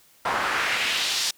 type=noise with band-pass filter sweep; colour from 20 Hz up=pink; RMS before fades=-25 dBFS; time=0.25-1.31 s; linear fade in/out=5 ms; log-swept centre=1000 to 5400 Hz; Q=1.6; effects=white hiss -57 dBFS RMS until 1.37 s